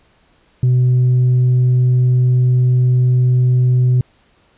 sine tone with tanh clipping, 125.6 Hz, B2, 30 cents sharp, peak -10 dBFS, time 0.63-4.01 s, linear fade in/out 2 ms, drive 1 dB, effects pink hiss -55 dBFS RMS until 4.57 s + resampled to 8000 Hz

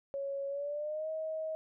sine tone with pitch glide, 554.4 to 633.2 Hz, C#5 to D#5, 0 to +30 cents, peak -34 dBFS, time 0.14-1.55 s, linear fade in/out 0 ms, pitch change +230 cents, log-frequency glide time 0.48-1.09 s, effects none

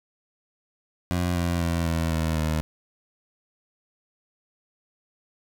20% pulse tone with pitch steps, 88.4 / 86.28 / 84.21 / 82.19 / 80.22 / 78.3 Hz, F2 / F2 / E2 / E2 / E2 / D#2, +22 / -20 / +37 / -5 / -47 / +11 cents, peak -18 dBFS, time 1.11-2.61 s, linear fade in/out 0 ms, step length 250 ms, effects none

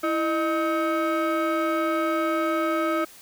sine tone with frequency modulation, 329.6 Hz, E4, in tune, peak -19 dBFS, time 0.03-3.05 s, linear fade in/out 10 ms, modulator 946 Hz, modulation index 1.3, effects tanh soft clip ceiling -20 dBFS + white hiss -48 dBFS RMS until 3.21 s

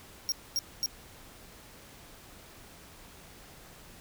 45% pulse tone bursts, 5588 Hz, F8, in tune, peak -27 dBFS, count 3, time 0.29-0.86 s, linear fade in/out 0 ms, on 30 ms, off 240 ms, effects pink hiss -52 dBFS RMS until 4 s

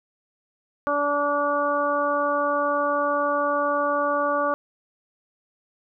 harmonic tone, 289 Hz, D4, 28 cents flat, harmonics 1 / 2 / 3 / 4 / 5, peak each -31 / -24 / -31 / -24 / -30 dBFS, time 0.87-4.54 s, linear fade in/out 0 ms, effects none

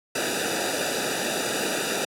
pink noise with comb filter, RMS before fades -26 dBFS, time 0.15-2.05 s, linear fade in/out 5 ms, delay 0.93 ms, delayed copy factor -0.9, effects high-pass 200 Hz 12 dB/octave + low-pass 11000 Hz 12 dB/octave

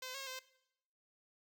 5% pulse tone with pitch steps, 515 / 511 / 544 / 539 / 516 / 519 Hz, C5 / C5 / C#5 / C#5 / C5 / C5, -28 / -41 / -33 / -49 / -24 / -14 cents, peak -32 dBFS, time 0.02-0.392 s, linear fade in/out 5 ms, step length 62 ms, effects noise-tail reverb RT60 0.8 s tail -19 dB re dry

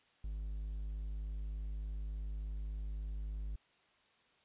triangle tone, 51.7 Hz, G#1, 7 cents flat, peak -36 dBFS, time 0.24-3.56 s, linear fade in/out 5 ms, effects white hiss -70 dBFS RMS until 4.44 s + resampled to 8000 Hz

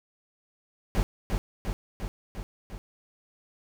brown noise with echo, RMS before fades -24 dBFS, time 0.95-1.03 s, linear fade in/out 0 ms, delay 350 ms, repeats 5, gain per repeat -3 dB, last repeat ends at 2.78 s, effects none

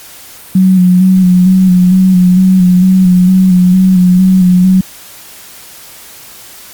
sine tone with vibrato, 184.1 Hz, F#3, 8 cents flat, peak -3 dBFS, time 0.55-4.81 s, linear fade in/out 5 ms, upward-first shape square, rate 2.2 Hz, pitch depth 30 cents each way, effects white hiss -33 dBFS RMS until 6.73 s + Opus 48 kbps

